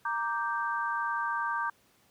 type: chord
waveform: sine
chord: G minor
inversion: first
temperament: equal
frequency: 932.3 / 1174.7 / 1568 Hz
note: Bb5 / D6 / G6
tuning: 0 / 0 / 0 cents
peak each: -33 dBFS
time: 0.05-1.7 s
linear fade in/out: 5 ms
effects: pink hiss -65 dBFS RMS until 2.1 s + high-pass 100 Hz 12 dB/octave